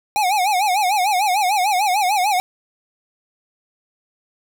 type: tone with vibrato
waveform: square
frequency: 784 Hz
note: G5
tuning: in tune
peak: -16 dBFS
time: 0.16-2.4 s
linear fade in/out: 0 ms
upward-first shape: sine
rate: 6.7 Hz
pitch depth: 160 cents each way
effects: none